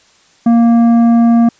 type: tone with tanh clipping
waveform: triangle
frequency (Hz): 233.1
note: A#3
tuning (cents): 0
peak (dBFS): -7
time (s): 0.46-1.49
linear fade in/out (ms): 5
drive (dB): 13
effects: white hiss -49 dBFS RMS until 1.59 s + resampled to 16000 Hz